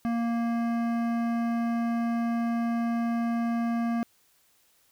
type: tone with hard clipping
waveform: sine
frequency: 233.1 Hz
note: A#3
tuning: in tune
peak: -27 dBFS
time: 0.05-4.03 s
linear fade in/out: 0 ms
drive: 14 dB
effects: white hiss -65 dBFS RMS until 4.91 s